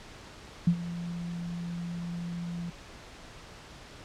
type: tone with ADSR envelope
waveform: sine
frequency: 172.3 Hz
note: F3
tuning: 23 cents flat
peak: -17 dBFS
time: 0.67-2.7 s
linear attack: 5 ms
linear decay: 74 ms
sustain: -16 dB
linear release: 4 ms
effects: pink hiss -48 dBFS RMS until 4.04 s + low-pass 6000 Hz 12 dB/octave